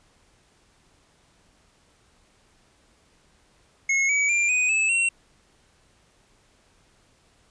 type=tone with pitch steps; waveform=square; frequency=2173 / 2274 / 2381 / 2492 / 2608 / 2730 Hz; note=C#7 / C#7 / D7 / D#7 / E7 / F7; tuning=-35 / +44 / +23 / +2 / -19 / -40 cents; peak=-20 dBFS; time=3.89-5.09 s; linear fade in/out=5 ms; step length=200 ms; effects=pink hiss -61 dBFS RMS until 7.5 s + resampled to 22050 Hz